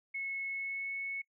sine tone with pitch glide, 2190 to 2205 Hz, C#7 to C#7, -22 to -10 cents, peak -35 dBFS, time 0.14-1.22 s, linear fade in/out 10 ms, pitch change +12 cents, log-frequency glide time 0.48-0.93 s, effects noise-tail reverb RT60 0.1 s tail -24 dB re dry

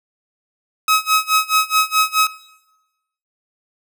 sawtooth tone with tremolo, 1276 Hz, D#6, 43 cents sharp, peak -7 dBFS, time 0.88-2.27 s, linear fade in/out 2 ms, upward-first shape sine, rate 4.7 Hz, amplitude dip 95%, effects noise-tail reverb RT60 1.0 s tail -19 dB re dry

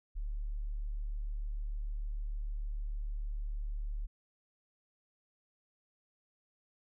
sine tone, 36.71 Hz, D1, in tune, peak -34 dBFS, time 0.15-4.07 s, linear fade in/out 20 ms, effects none

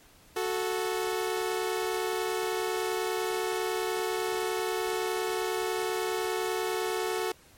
sawtooth tone pair together, 368.6 / 438.6 Hz, F#4 / A4, -7 / -6 cents, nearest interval minor third, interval 301 cents, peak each -27 dBFS, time 0.36-7.32 s, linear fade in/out 5 ms, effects pink hiss -57 dBFS RMS until 7.57 s + MP3 64 kbps

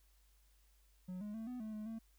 triangle tone with pitch steps, 182.9 / 208.7 / 223 / 249.3 / 217.2 / 213.4 / 224.4 Hz, F#3 / G#3 / A3 / B3 / A3 / G#3 / A3, -20 / +9 / +23 / +16 / -22 / +47 / +34 cents, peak -40 dBFS, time 1.08-1.99 s, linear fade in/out 10 ms, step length 130 ms, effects added 50 Hz sine -67 dBFS peak until 2.18 s + white hiss -75 dBFS RMS until 2.18 s

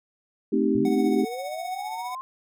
sine chord, A half-diminished seventh, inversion none, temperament equal, 220 / 261.6 / 311.1 / 392 Hz, A3 / C4 / Eb4 / G4, 0 / 0 / 0 / 0 cents, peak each -25 dBFS, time 0.52-1.25 s, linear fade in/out 10 ms
sine linear sweep, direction up, 103.83 to 1069 Hz, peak -32 dBFS, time 0.75-2.21 s, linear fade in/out 0 ms
square tone with tremolo, 740 Hz, F#5, in tune, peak -32 dBFS, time 0.85-2.15 s, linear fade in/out 2 ms, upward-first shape sine, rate 15 Hz, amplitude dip 45%
effects none

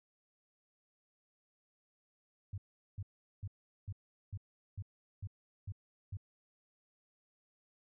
sine tone bursts, 98 Hz, G2, in tune, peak -38 dBFS, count 9, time 2.53-6.171 s, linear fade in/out 5 ms, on 49 ms, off 400 ms, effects none

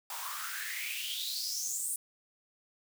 white noise with high-pass filter sweep, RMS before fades -37 dBFS, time 0.1-1.96 s, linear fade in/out 2 ms, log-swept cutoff 870 to 9300 Hz, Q 7.2, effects none

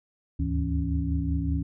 sine tone cluster, 73.6 / 78.9 / 103.6 / 163.7 / 277.3 Hz, D2 / D#2 / G#2 / E3 / C#4, +4 / +25 / -4 / -12 / +1 cents, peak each -27 / -34 / -34 / -31 / -31 dBFS, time 0.39-1.63 s, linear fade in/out 10 ms, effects none

